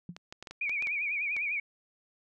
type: tone with exponential decay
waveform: sine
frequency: 174.61 Hz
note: F3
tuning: in tune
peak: -34 dBFS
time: 0.09-0.18 s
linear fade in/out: 2 ms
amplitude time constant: 18 ms
type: clicks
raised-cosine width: 0.2 ms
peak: -25 dBFS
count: 9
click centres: 0.165 / 0.325 / 0.426 / 0.472 / 0.51 / 0.695 / 0.824 / 0.871 / 1.366 s
type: tone with vibrato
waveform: sine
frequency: 2349 Hz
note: D7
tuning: in tune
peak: -29 dBFS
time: 0.61-1.6 s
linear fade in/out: 5 ms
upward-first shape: triangle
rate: 10 Hz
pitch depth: 130 cents each way
effects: none